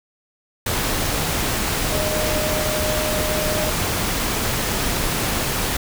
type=tone in noise; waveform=sine; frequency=614 Hz; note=D#5; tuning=23 cents flat; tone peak=-24 dBFS; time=1.92-3.7 s; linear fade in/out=5 ms; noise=pink; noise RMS=-22 dBFS; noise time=0.66-5.77 s; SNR=-5 dB; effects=none